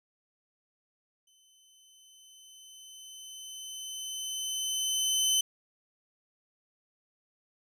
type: tone with exponential growth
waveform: 20% pulse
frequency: 3048 Hz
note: G7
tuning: 49 cents flat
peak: -18 dBFS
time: 1.27-5.41 s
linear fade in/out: 5 ms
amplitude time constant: 900 ms
effects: none